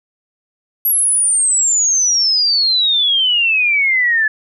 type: exponential sweep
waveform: sine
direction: down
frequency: 11700 to 1714 Hz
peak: -11 dBFS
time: 0.85-4.28 s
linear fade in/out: 5 ms
effects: none